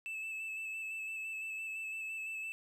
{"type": "tone with vibrato", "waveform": "triangle", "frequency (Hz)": 2624, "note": "E7", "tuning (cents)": -9, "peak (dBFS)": -37, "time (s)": [0.06, 2.52], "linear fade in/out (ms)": 0, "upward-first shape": "square", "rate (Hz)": 5.9, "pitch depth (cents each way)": 16, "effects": []}